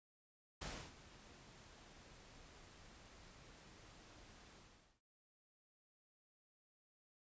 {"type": "noise with ADSR envelope", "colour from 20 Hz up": "pink", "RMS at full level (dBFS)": -45, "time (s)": [0.61, 5.01], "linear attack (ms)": 9, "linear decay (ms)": 300, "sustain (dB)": -16, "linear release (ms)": 490, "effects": ["noise-tail reverb RT60 0.3 s tail -26 dB re dry", "resampled to 16000 Hz"]}